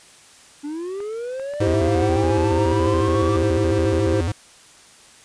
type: linear sweep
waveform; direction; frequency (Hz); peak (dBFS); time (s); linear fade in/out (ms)
triangle; up; 282.5 to 1174.7; -24; 0.63-3.38; 20
type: clicks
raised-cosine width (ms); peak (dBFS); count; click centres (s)
0.5; -25; 6; 1.004 / 1.397 / 1.537 / 1.719 / 1.997 / 2.368
type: tone with vibrato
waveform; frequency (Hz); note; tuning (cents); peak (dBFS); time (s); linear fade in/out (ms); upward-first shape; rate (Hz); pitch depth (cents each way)
square; 93.5; F#2; +19; -21; 1.6-4.32; 5; square; 7.1; 190
type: chord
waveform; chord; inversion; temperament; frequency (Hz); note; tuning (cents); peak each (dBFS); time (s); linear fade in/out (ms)
triangle; C major; first; equal; 329.6 / 392 / 523.3; E4 / G4 / C5; 0 / 0 / 0; -20 / -21 / -22; 1.61-4.21; 5
effects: white hiss -48 dBFS RMS until 5.24 s + resampled to 22050 Hz